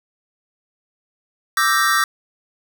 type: chord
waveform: square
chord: E half-diminished seventh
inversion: third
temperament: equal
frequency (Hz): 1174.7 / 1318.5 / 1568 / 1864.7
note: D6 / E6 / G6 / Bb6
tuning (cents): 0 / 0 / 0 / 0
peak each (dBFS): -21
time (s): 1.57-2.04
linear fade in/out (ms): 2
effects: none